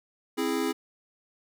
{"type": "chord", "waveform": "square", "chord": "C augmented", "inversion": "none", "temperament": "equal with one note detuned", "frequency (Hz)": [264.5, 329.6, 415.3], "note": ["C4", "E4", "G#4"], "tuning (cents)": [19, 0, 0], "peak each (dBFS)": -31, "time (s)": [0.37, 0.73], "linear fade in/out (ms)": 20, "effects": []}